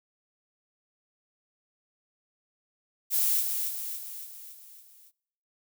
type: noise with echo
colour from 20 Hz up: violet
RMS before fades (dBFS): -25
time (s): 3.1-3.44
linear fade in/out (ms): 50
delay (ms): 280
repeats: 6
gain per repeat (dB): -5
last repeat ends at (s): 5.12
effects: noise-tail reverb RT60 0.8 s tail -25 dB re dry